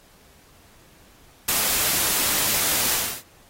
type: noise with ADSR envelope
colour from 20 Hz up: white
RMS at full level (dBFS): -18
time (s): 1.48-3.23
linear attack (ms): 9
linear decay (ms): 10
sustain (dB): -4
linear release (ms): 300
effects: pink hiss -54 dBFS RMS until 3.49 s + AAC 48 kbps